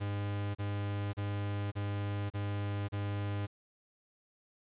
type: tone bursts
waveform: 45% pulse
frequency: 101.6 Hz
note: G#2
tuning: 38 cents flat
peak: -33 dBFS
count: 6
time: 0-3.47 s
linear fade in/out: 20 ms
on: 550 ms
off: 34 ms
effects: resampled to 8000 Hz + 10-bit